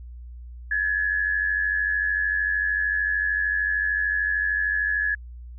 sine tone with amplitude modulation, 1699 Hz, G#6, 39 cents sharp, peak -18 dBFS, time 0.71-5.15 s, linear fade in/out 5 ms, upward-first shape sine, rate 93.3 Hz, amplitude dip 65%, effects added 60 Hz sine -37 dBFS peak until 5.58 s

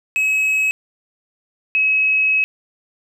triangle / sine tone pair in turn, 2562 / 2562 Hz, E7 / E7, -50 / -50 cents, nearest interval unison, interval 0 cents, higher neither, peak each -13 dBFS, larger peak neither, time 0.16-0.71 / 1.75-2.44 s, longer second, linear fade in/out 0 ms, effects none

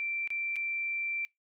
sine tone with dropouts, 2349 Hz, D7, in tune, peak -31 dBFS, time 0-1.25 s, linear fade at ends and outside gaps 0 ms, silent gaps 0.275-0.304 / 0.558-0.564 s, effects noise-tail reverb RT60 0.2 s tail -26 dB re dry

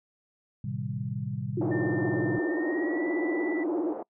sine chord, A half-diminished seventh, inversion none, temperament equal with one note detuned, 110 / 128.71 / 155.56 / 196 Hz, A2 / C3 / Eb3 / G3, 0 / -28 / 0 / 0 cents, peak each -36 / -33 / -38 / -37 dBFS, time 0.64-2.39 s, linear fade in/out 5 ms
sine tone with vibrato, 329.6 Hz, E4, in tune, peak -26 dBFS, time 1.57-3.93 s, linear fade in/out 5 ms, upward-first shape sine, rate 17 Hz, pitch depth 170 cents each way
pink band-pass noise, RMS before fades -37 dBFS, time 1.61-4.03 s, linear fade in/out 5 ms, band 330 to 810 Hz, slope 24 dB/octave
sine tone with pitch glide, 1800 to 1974.3 Hz, A6 to B6, +39 to -1 cents, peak -36 dBFS, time 1.71-3.64 s, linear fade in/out 10 ms, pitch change +160 cents, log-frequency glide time 2.47-3.07 s
effects noise-tail reverb RT60 0.1 s tail -25 dB re dry

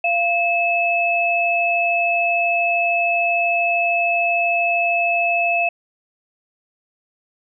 sine tone pair together, 689 / 2601 Hz, F5 / E7, -24 / -24 cents, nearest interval octave + major seventh, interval 2300 cents, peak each -19 / -18 dBFS, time 0.04-5.69 s, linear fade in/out 5 ms, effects none

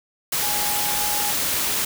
sine tone in noise, 830.6 Hz, G#5, in tune, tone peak -29 dBFS, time 0.42-1.32 s, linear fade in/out 5 ms, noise white, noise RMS -23 dBFS, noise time 0.32-1.85 s, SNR -9 dB, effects none

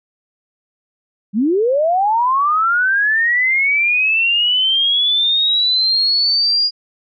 sine linear sweep, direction up, 186.8 to 4873 Hz, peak -12 dBFS, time 1.33-6.71 s, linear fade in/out 50 ms, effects none

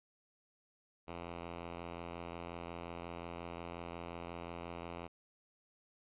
5% pulse tone, 85.6 Hz, F2, 34 cents flat, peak -32 dBFS, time 1.07-5.08 s, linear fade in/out 20 ms, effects resampled to 8000 Hz

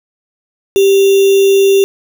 sine tone with sample-and-hold, 392 Hz, G4, in tune, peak -5 dBFS, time 0.76-1.84 s, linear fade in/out 0 ms, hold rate 3150 Hz, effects none

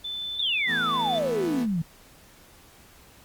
sine tone, 3520 Hz, A7, in tune, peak -30 dBFS, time 0.04-1.19 s, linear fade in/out 10 ms
sine exponential sweep, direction down, 3729 to 155.56 Hz, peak -23 dBFS, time 0.39-1.82 s, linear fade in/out 5 ms
sawtooth chord, E suspended fourth, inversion none, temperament equal, 164.81 / 220 / 246.9 Hz, E3 / A3 / B3, 0 / 0 / 0 cents, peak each -32 / -33 / -32 dBFS, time 0.66-1.67 s, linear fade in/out 50 ms
effects pink hiss -53 dBFS RMS until 3.24 s + Opus 48 kbps

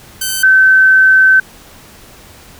5% pulse / sine tone pair in turn, 1536 / 1536 Hz, G6 / G6, -36 / -36 cents, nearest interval unison, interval 0 cents, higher neither, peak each -4 dBFS, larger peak neither, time 0.21-0.43 / 0.43-1.4 s, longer second, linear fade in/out 5 ms, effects pink hiss -39 dBFS RMS until 2.59 s

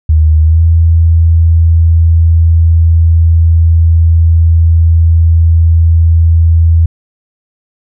sine tone with pitch glide, 78.1 to 82.41 Hz, D#2 to E2, +7 to 0 cents, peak -3 dBFS, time 0.09-6.86 s, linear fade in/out 5 ms, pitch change +93 cents, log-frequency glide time 0.42-0.62 s, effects none

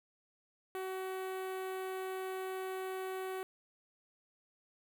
sawtooth tone with notch filter, 376.9 Hz, F#4, 32 cents sharp, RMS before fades -40 dBFS, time 0.75-3.43 s, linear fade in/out 0 ms, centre 5400 Hz, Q 0.64, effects 12-bit

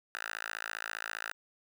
5% pulse tone with high-pass filter, 55 Hz, A1, in tune, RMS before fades -40 dBFS, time 0.15-1.33 s, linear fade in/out 0 ms, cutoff 1400 Hz, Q 2.8, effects none

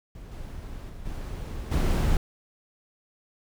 brown noise with level steps, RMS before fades -42 / -38 / -41 / -34 / -22 dBFS, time 0.15-2.17 s, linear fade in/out 2 ms, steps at 0.31 / 0.89 / 1.05 / 1.71 s, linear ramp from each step 10 ms, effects none

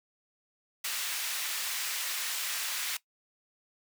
pink high-pass noise, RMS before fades -34 dBFS, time 0.84-2.97 s, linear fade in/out 5 ms, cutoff 1900 Hz, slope 12 dB/octave, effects noise-tail reverb RT60 0.1 s tail -19 dB re dry

